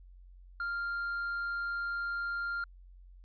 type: tone with tanh clipping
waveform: triangle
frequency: 1396 Hz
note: F6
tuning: 1 cent flat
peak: -33 dBFS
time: 0.6-2.64 s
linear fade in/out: 2 ms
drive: 7 dB
effects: added 45 Hz sine -51 dBFS peak until 3.24 s + resampled to 11025 Hz